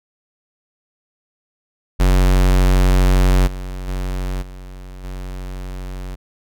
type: tone with level steps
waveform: square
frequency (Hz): 46.25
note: F#1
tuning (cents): 0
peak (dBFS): -11 / -26 / -21 / -33 / -27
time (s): 1.99-6.16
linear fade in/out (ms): 20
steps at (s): 3.46 / 3.87 / 4.41 / 5.03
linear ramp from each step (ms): 20
effects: none